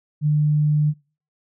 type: tone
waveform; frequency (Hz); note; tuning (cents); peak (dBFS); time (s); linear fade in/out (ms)
sine; 150; D3; +37; -15; 0.21-0.94; 50
effects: noise-tail reverb RT60 0.4 s tail -26 dB re dry